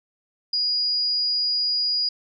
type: tone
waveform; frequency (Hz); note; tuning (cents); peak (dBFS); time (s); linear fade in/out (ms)
sine; 4888; D#8; -32; -20; 0.53-2.09; 5
effects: none